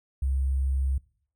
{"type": "tone with sample-and-hold", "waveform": "sine", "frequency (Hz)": 67, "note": "C2", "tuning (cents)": 42, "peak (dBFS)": -23, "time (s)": [0.22, 0.98], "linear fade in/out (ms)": 5, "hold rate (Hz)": 8820, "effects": ["noise-tail reverb RT60 0.6 s tail -22 dB re dry"]}